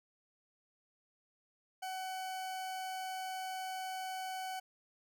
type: tone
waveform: 40% pulse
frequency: 752 Hz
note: F#5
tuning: 28 cents sharp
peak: -38 dBFS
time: 1.82-4.6 s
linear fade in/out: 10 ms
effects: none